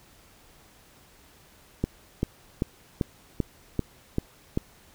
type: click train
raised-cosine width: 3 ms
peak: -11 dBFS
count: 8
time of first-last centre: 1.84-4.574 s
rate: 2.56 Hz
effects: pink hiss -56 dBFS RMS until 4.94 s